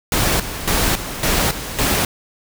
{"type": "noise with tremolo", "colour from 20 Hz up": "pink", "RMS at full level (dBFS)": -17, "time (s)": [0.12, 2.05], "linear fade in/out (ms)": 2, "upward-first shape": "square", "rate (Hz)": 1.8, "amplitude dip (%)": 70, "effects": []}